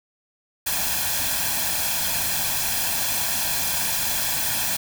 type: noise with comb filter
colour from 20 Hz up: white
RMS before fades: -24 dBFS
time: 0.66-4.77 s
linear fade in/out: 10 ms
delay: 1.2 ms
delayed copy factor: +0.65
effects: none